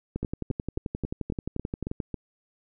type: two click trains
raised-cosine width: 3 ms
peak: -18 / -17 dBFS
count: 8 / 22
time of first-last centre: 0.23-2.143 / 0.16-2.002 s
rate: 3.66 / 11.4 Hz
effects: none